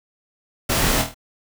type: noise with echo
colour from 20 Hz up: pink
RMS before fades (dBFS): -20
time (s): 0.69-1.02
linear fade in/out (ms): 10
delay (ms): 25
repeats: 5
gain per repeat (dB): -5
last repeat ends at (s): 1.145
effects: none